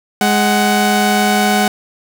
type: tone pair together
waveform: sawtooth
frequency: 207.7 / 746 Hz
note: G#3 / F#5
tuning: 0 / +14 cents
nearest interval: octave + minor seventh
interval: 2214 cents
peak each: -10 dBFS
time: 0.21-1.68 s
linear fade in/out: 2 ms
effects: none